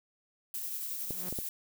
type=noise with tremolo; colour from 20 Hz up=violet; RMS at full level=-36 dBFS; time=0.54-1.49 s; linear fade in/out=2 ms; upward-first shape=triangle; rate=11 Hz; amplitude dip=35%
type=tone with exponential growth; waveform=sawtooth; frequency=180.7 Hz; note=F#3; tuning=41 cents flat; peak=-35 dBFS; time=0.95-1.29 s; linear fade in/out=0 ms; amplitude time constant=73 ms
type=clicks; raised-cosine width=2 ms; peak=-25 dBFS; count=3; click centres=1.107 / 1.326 / 1.388 s
effects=none